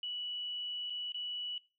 sine tone with dropouts, 2948 Hz, F#7, 7 cents flat, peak -36 dBFS, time 0.03-1.58 s, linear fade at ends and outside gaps 2 ms, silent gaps 0.899-0.903 / 1.121-1.144 s, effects noise-tail reverb RT60 0.3 s tail -19 dB re dry

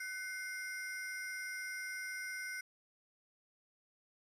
square ring-modulated tone, 1808 Hz, A6, 47 cents sharp, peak -38 dBFS, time 0-2.61 s, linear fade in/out 5 ms, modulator 303 Hz, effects resampled to 32000 Hz + 11-bit

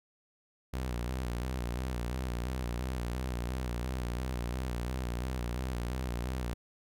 sawtooth tone with vibrato, 61.74 Hz, B1, in tune, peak -29 dBFS, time 0.73-6.54 s, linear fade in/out 10 ms, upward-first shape square, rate 2.9 Hz, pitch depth 66 cents each way, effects none

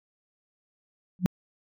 sine tone with exponential growth, 181.3 Hz, F#3, 35 cents flat, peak -13 dBFS, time 1.19-1.26 s, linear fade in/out 0 ms, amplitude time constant 15 ms, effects tanh soft clip ceiling -9 dBFS

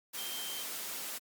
sine tone in noise, 3149 Hz, G7, 7 cents sharp, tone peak -42 dBFS, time 0.17-0.64 s, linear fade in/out 20 ms, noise white, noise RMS -40 dBFS, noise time 0.13-1.19 s, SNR -5 dB, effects high-pass 200 Hz 12 dB/octave + Opus 48 kbps

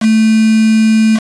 sine tone with quantisation, 220 Hz, A3, in tune, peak -6 dBFS, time 0-1.2 s, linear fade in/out 50 ms, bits 3, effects resampled to 22050 Hz

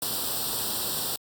white noise with comb filter, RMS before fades -29 dBFS, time 0.02-1.16 s, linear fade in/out 2 ms, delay 0.23 ms, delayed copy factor +0.85, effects high-pass 80 Hz 12 dB/octave + Opus 48 kbps

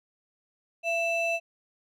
triangle ring-modulated tone, 1661.2 Hz, G#6, in tune, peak -20 dBFS, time 0.83-1.4 s, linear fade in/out 50 ms, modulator 989 Hz, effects none

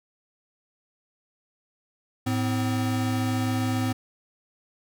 square tone pair together, 107.76 / 256.3 Hz, A2 / C4, -36 / -36 cents, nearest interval octave + minor third, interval 1500 cents, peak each -27 dBFS, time 2.26-3.93 s, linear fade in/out 10 ms, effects none

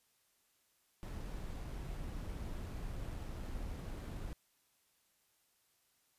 brown noise with sample-and-hold, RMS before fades -43 dBFS, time 1.03-4.33 s, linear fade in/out 0 ms, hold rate 11025 Hz, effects white hiss -75 dBFS RMS until 6.18 s + resampled to 32000 Hz

